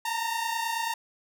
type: tone pair together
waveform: sawtooth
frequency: 903.1 / 932.3 Hz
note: A5 / A#5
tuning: +45 / 0 cents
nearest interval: minor second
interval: 55 cents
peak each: -27 dBFS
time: 0.05-0.94 s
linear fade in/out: 5 ms
effects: none